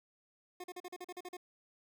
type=tone bursts; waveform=25% pulse; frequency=360 Hz; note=F#4; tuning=47 cents flat; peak=-39 dBFS; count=10; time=0.6-1.369 s; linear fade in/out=5 ms; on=40 ms; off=41 ms; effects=none